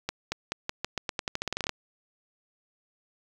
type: accelerating click train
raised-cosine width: 0.2 ms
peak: -12 dBFS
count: 18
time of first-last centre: 0.09-1.693 s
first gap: 230 ms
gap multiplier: 0.87
effects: 7-bit